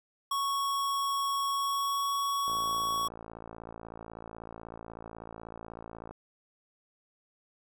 square tone with pitch glide, 1108.7 to 1117.7 Hz, C#6 to C#6, 0 to +14 cents, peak -29 dBFS, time 0.31-3.08 s, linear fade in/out 5 ms, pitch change +14 cents, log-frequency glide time 1.5-2.12 s
click train, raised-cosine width 1 ms, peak -29 dBFS, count 205, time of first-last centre 2.48-6.11 s, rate 56.2 Hz
effects none

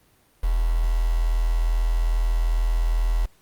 sine tone with quantisation, 41.2 Hz, E1, in tune, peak -18 dBFS, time 0.43-3.26 s, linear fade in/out 10 ms, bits 6, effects pink hiss -60 dBFS RMS until 3.41 s + Opus 32 kbps

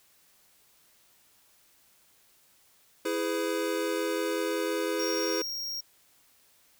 square chord, E major, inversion none, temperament equal with one note detuned, 329.6 / 415.3 / 505.4 Hz, E4 / G#4 / B4, 0 / 0 / +40 cents, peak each -33 dBFS, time 3.05-5.42 s, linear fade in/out 5 ms
square tone, 5588 Hz, F8, in tune, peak -33 dBFS, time 4.99-5.81 s, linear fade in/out 10 ms
effects white hiss -63 dBFS RMS until 6.79 s

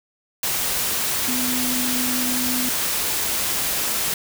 sine tone in noise, 250.6 Hz, B3, 25 cents sharp, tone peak -25 dBFS, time 1.28-2.69 s, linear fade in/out 2 ms, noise white, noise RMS -23 dBFS, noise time 0.43-4.14 s, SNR -5 dB, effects none

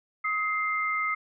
sine tone pair together, 1265.9 / 2093 Hz, D#6 / C7, +30 / 0 cents, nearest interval major sixth, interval 870 cents, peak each -28 / -28 dBFS, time 0.24-1.15 s, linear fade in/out 10 ms, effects none

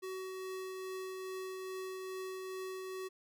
square tone with tremolo, 376 Hz, F#4, 28 cents sharp, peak -40 dBFS, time 0.02-3.09 s, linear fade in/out 20 ms, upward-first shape triangle, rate 2.4 Hz, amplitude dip 25%, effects none

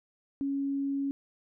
sine tone, 277.2 Hz, C#4, in tune, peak -28 dBFS, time 0.41-1.11 s, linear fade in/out 0 ms, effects none

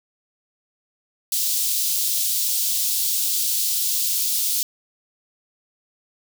white high-pass noise, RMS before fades -22 dBFS, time 1.32-4.63 s, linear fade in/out 2 ms, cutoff 3600 Hz, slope 24 dB/octave, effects none

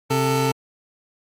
25% pulse tone pair together, 133.2 / 444.3 Hz, C3 / A4, +31 / +17 cents, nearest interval octave + major sixth, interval 2086 cents, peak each -17 dBFS, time 0.1-0.52 s, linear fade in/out 10 ms, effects MP3 64 kbps

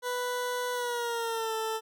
20% pulse tone with pitch glide, 493.9 to 442.6 Hz, B4 to A4, 0 to +10 cents, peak -25 dBFS, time 0.02-1.81 s, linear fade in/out 50 ms, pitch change -190 cents, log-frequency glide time 0.73-1.54 s, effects none

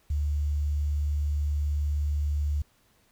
sine tone with quantisation, 73.42 Hz, D2, in tune, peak -24 dBFS, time 0.1-2.62 s, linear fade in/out 5 ms, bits 9, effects pink hiss -65 dBFS RMS until 3.11 s

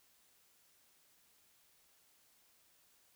silence, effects white hiss -70 dBFS RMS until 3.15 s

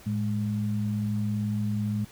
sine tone pair together, 109.86 / 207.7 Hz, A2 / G#3, -2 / 0 cents, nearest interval major seventh, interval 1102 cents, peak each -28 dBFS, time 0.06-2.05 s, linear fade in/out 10 ms, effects pink hiss -51 dBFS RMS until 2.11 s

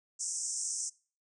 white band-pass noise, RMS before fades -36 dBFS, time 0.19-0.9 s, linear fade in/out 20 ms, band 5500 to 8800 Hz, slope 96 dB/octave, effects noise-tail reverb RT60 0.4 s tail -23 dB re dry

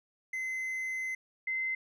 triangle / sine tone pair in turn, 2053 / 2064 Hz, C7 / C7, -33 / -24 cents, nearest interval unison, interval 9 cents, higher second, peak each -31 / -30 dBFS, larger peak second, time 0.33-1.15 / 1.47-1.75 s, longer first, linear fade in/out 5 ms, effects none

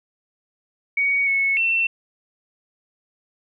sine tone with pitch steps, 2242 / 2201 / 2694 Hz, C#7 / C#7 / E7, +19 / -13 / +37 cents, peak -17 dBFS, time 0.97-1.87 s, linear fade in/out 5 ms, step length 300 ms, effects none

